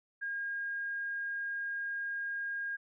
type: tone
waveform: sine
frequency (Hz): 1622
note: G#6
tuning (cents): -41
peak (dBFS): -34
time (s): 0.21-2.77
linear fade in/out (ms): 20
effects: none